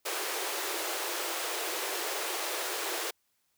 pink high-pass noise, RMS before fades -34 dBFS, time 0.05-3.11 s, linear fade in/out 10 ms, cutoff 330 Hz, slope 96 dB/octave, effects white hiss -75 dBFS RMS until 3.57 s

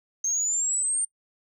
sine exponential sweep, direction up, 6350 to 8860 Hz, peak -22 dBFS, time 0.24-1.05 s, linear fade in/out 5 ms, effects noise-tail reverb RT60 0.1 s tail -26 dB re dry + tanh soft clip ceiling -18 dBFS

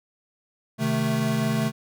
square chord, A diminished, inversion first, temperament equal, 130.81 / 155.56 / 220 Hz, C3 / Eb3 / A3, 0 / 0 / 0 cents, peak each -28 / -29 / -25 dBFS, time 0.78-1.72 s, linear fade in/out 50 ms, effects none

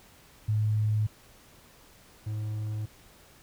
sine / triangle tone pair in turn, 107.2 / 107.2 Hz, A2 / A2, -45 / -45 cents, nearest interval unison, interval 0 cents, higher neither, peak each -23 / -28 dBFS, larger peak first, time 0.48-1.07 / 2.26-2.86 s, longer second, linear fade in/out 10 ms, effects pink hiss -56 dBFS RMS until 3.42 s

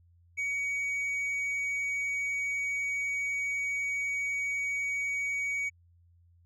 sine tone with tanh clipping, 2254 Hz, C#7, 28 cents sharp, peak -30 dBFS, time 0.37-5.7 s, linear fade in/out 20 ms, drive 4 dB, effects added 86 Hz sine -59 dBFS peak until 6.45 s

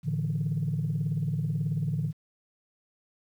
sine chord, A suspended fourth, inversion none, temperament just, 110 / 146.67 / 165 Hz, A2 / D3 / E3, 0 / -2 / +2 cents, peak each -32 / -28 / -30 dBFS, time 0.03-2.13 s, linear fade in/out 50 ms, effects tanh soft clip ceiling -20 dBFS + 10-bit

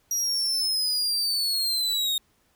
40% pulse linear sweep, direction down, 5750 to 3694 Hz, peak -22 dBFS, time 0.11-2.18 s, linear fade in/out 2 ms, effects pink hiss -66 dBFS RMS until 2.55 s

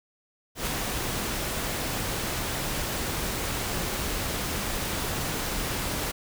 pink noise with ADSR envelope, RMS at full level -27 dBFS, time 0.55-6.12 s, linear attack 120 ms, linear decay 4 ms, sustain -3 dB, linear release 15 ms, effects none

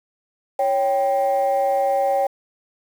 sine tone pair together, 554.4 / 784 Hz, C#5 / G5, 0 / 0 cents, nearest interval tritone, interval 600 cents, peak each -18 dBFS, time 0.59-2.27 s, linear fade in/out 5 ms, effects tanh soft clip ceiling -12 dBFS + 7-bit

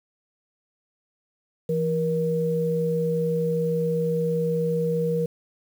sine tone pair together, 166.4 / 474.2 Hz, E3 / A#4, +17 / +30 cents, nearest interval octave + tritone, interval 1813 cents, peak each -25 / -23 dBFS, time 1.69-5.26 s, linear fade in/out 5 ms, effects 8-bit

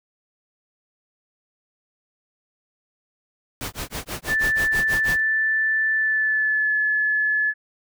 pink noise with tremolo, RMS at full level -28 dBFS, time 3.61-5.2 s, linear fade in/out 0 ms, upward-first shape sine, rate 6.2 Hz, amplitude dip 100%
sine tone with pitch glide, 1760 to 1717.8 Hz, A6 to A6, 0 to -42 cents, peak -18 dBFS, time 4.27-7.54 s, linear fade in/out 50 ms, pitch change -42 cents, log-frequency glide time 5.94-6.74 s
effects none

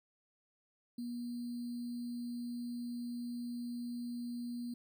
sine tone with sample-and-hold, 240.5 Hz, B3, 46 cents flat, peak -38 dBFS, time 0.98-4.74 s, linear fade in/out 5 ms, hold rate 4410 Hz, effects none

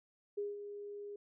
sine tone with ADSR envelope, 409.2 Hz, G#4, 26 cents flat, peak -34 dBFS, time 0.37-1.16 s, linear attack 12 ms, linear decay 180 ms, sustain -9 dB, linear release 4 ms, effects none

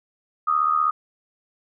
sine tone with amplitude modulation, 1242 Hz, D#6, 3 cents flat, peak -14 dBFS, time 0.47-0.91 s, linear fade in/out 10 ms, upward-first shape sine, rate 75.9 Hz, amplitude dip 75%, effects none

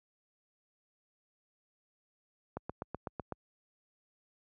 click train, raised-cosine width 1 ms, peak -23 dBFS, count 7, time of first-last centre 2.57-3.323 s, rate 7.97 Hz, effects high-pass 60 Hz 12 dB/octave

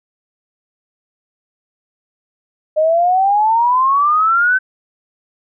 sine exponential sweep, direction up, 610 to 1542 Hz, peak -10 dBFS, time 2.76-4.59 s, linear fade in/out 20 ms, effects none

